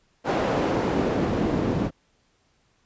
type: noise with band-pass filter sweep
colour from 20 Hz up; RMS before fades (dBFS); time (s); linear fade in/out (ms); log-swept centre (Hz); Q
pink; -24; 0.24-1.91; 50; 540 to 210; 0.96
effects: pink hiss -66 dBFS RMS until 2.85 s + resampled to 16000 Hz